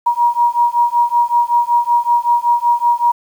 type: beating tone pair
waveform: sine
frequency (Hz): 950 / 955.3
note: A#5 / A#5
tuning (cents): +33 / +42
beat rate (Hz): 5.3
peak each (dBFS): -14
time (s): 0.06-3.12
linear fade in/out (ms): 10
effects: 7-bit